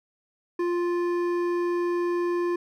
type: tone with hard clipping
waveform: triangle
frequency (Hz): 349.2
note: F4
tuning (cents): 0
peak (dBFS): -25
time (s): 0.59-2.56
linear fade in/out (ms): 5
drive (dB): 14
effects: none